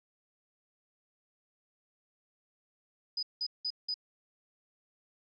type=tone bursts; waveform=sine; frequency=4978 Hz; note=D#8; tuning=in tune; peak=-31 dBFS; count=4; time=3.17-3.942 s; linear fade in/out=5 ms; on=58 ms; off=180 ms; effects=none